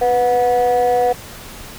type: tone pair together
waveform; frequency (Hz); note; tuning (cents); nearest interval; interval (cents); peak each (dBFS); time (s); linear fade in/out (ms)
sine; 493.9 / 730.2; B4 / F#5; 0 / -23; perfect fifth; 677; -13; 0.01-1.13; 10
effects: tanh soft clip ceiling -9 dBFS + pink hiss -35 dBFS RMS until 1.78 s